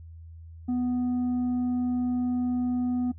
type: tone with tanh clipping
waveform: sine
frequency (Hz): 247.7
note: B3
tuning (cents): +5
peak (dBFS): -25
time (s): 0.68-3.12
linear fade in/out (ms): 10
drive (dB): 4
effects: noise-tail reverb RT60 0.1 s tail -17 dB re dry + added 82 Hz sine -42 dBFS peak until 3.18 s